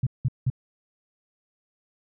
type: tone bursts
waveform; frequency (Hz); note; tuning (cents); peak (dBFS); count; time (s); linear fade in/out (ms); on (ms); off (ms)
sine; 127.5; C3; -44; -19; 3; 0.03-0.501; 5; 37; 180
effects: none